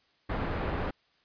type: low-pass noise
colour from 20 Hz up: pink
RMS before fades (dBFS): -32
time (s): 0.29-0.91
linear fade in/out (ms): 10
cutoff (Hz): 1600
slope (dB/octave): 12
effects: white hiss -68 dBFS RMS until 1.24 s + resampled to 11025 Hz